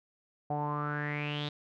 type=tone with low-pass filter sweep; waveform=sawtooth; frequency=147.4 Hz; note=D3; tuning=7 cents sharp; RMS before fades=-34 dBFS; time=0.5-1.49 s; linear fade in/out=5 ms; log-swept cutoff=720 to 3800 Hz; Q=8; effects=none